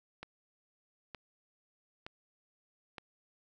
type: click train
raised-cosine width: 0.3 ms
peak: -27 dBFS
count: 4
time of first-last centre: 0.23-2.982 s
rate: 1.09 Hz
effects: none